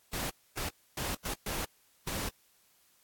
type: noise bursts at uneven times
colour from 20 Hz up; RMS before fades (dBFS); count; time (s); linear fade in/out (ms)
pink; -35; 6; 0.13-0.3 / 0.57-0.69 / 0.97-1.15 / 1.25-1.34 / 1.46-1.65 / 2.07-2.29; 5
effects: white hiss -67 dBFS RMS until 3.03 s + AAC 64 kbps